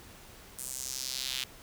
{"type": "tone with high-pass filter sweep", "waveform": "square", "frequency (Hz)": 65.41, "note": "C2", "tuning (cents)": 0, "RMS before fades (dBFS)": -37, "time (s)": [0.58, 1.44], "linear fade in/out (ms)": 5, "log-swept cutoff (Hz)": [9100, 3100], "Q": 2.1, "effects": ["pink hiss -52 dBFS RMS until 1.62 s"]}